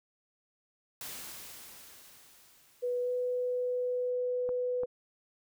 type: noise with exponential decay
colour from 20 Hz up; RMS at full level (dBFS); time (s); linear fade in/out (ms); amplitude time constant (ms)
white; -41; 1.01-4.1; 2; 670
type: tone with pitch glide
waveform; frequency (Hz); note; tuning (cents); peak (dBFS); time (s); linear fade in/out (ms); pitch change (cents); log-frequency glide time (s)
sine; 491.8 to 496.7; B4 to B4; -7 to +10; -29; 2.82-4.86; 20; +17; 3.02-3.1
type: clicks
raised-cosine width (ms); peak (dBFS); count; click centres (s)
1; -29; 2; 4.491 / 4.834
effects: none